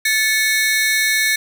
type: ring-modulated tone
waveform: sawtooth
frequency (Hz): 1975.5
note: B6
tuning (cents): 0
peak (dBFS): -8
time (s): 0.05-1.36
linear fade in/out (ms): 5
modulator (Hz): 232
effects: none